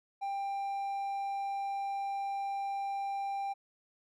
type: tone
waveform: triangle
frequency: 792 Hz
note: G5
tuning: 18 cents sharp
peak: -31 dBFS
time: 0.21-3.54 s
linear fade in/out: 20 ms
effects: none